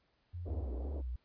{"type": "tone", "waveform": "sine", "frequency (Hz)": 87.9, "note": "F2", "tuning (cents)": 12, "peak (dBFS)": -39, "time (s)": [0.33, 0.65], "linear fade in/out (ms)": 20}
{"type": "band-pass noise", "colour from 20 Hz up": "pink", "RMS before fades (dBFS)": -48, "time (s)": [0.45, 1.02], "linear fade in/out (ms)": 20, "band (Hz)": [240, 590], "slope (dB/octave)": 24}
{"type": "tone with vibrato", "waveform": "sine", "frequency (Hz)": 66.1, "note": "C2", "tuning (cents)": 18, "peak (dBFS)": -36, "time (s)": [0.48, 1.16], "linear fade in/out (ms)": 5, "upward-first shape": "sine", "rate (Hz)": 2.8, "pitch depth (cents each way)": 150}
{"effects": ["pink hiss -75 dBFS RMS until 1.24 s", "resampled to 11025 Hz"]}